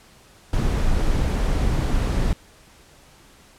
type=noise; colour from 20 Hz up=brown; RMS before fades=-20 dBFS; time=0.53-2.33 s; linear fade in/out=2 ms; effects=pink hiss -51 dBFS RMS until 3.58 s + low-pass 11000 Hz 12 dB/octave